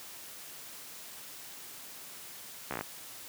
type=slowing click train; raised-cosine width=0.5 ms; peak=-19 dBFS; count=7; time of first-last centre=2.71-2.81 s; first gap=14 ms; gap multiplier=1.07; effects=white hiss -47 dBFS RMS until 3.28 s + high-pass 100 Hz 12 dB/octave